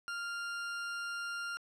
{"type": "tone", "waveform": "40% pulse", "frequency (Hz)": 1396.9, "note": "F6", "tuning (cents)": 0, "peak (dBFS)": -36, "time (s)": [0.08, 1.57], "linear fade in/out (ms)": 0, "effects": ["low-pass 8000 Hz 12 dB/octave"]}